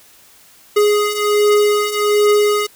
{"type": "beating tone pair", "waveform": "square", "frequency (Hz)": [415.3, 416.6], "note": ["G#4", "G#4"], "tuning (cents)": [0, 5], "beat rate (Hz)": 1.3, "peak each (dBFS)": [-18, -14], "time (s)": [0.76, 2.67], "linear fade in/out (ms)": 10, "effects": ["white hiss -47 dBFS RMS until 2.75 s"]}